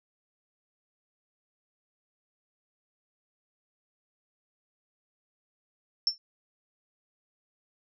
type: tone with exponential decay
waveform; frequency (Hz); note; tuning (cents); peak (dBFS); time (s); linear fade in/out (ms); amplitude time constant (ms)
sine; 5390; E8; +38; -18; 6.07-6.18; 1; 22
effects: none